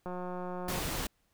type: click train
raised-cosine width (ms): 1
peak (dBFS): -26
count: 132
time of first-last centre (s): 0.06-0.788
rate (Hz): 180
type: noise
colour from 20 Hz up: pink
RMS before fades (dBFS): -35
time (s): 0.68-1.07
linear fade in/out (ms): 5
effects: pink hiss -74 dBFS RMS until 1.33 s